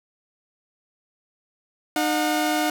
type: tone pair together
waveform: sawtooth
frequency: 304.8 / 725 Hz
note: D#4 / F#5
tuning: -36 / -35 cents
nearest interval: octave + minor third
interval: 1501 cents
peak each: -19 / -20 dBFS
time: 1.96-2.7 s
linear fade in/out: 2 ms
effects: none